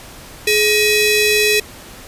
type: ring-modulated tone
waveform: sawtooth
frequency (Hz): 1472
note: F#6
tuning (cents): -9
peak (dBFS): -5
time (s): 0.47-1.6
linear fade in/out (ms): 5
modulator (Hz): 1050
effects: pink hiss -37 dBFS RMS until 2.07 s + resampled to 32000 Hz